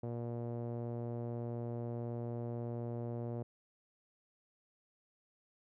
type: tone with low-pass filter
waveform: sawtooth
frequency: 118.4 Hz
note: A#2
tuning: 27 cents sharp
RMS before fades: -40 dBFS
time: 0.03-3.43 s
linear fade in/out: 5 ms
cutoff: 570 Hz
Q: 1.8
effects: none